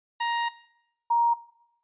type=tone pair in turn; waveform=sawtooth / sine; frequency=939 / 939 Hz; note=A#5 / A#5; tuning=+12 / +12 cents; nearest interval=unison; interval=0 cents; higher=neither; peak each=-21 / -19 dBFS; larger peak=second; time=0.2-0.49 / 1.1-1.34 s; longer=first; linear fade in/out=10 ms; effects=noise-tail reverb RT60 0.8 s tail -19 dB re dry + resampled to 8000 Hz